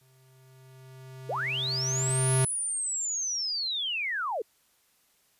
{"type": "tone with exponential growth", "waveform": "square", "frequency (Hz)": 130.9, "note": "C3", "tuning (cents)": 1, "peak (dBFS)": -22, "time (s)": [0.01, 2.45], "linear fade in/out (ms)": 5, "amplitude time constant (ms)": 530}
{"type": "linear two-way sweep", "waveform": "sine", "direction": "up then down", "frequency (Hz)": [387, 10548, 387], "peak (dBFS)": -28, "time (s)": [1.29, 4.42], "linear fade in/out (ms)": 5, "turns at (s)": 2.37}
{"effects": ["white hiss -67 dBFS RMS until 5.39 s", "resampled to 32000 Hz"]}